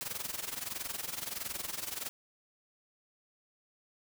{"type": "noise with amplitude modulation", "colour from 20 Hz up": "white", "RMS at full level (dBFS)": -36, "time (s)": [0.01, 2.09], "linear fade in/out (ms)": 0, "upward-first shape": "sine", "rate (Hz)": 21.5, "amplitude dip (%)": 80, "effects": []}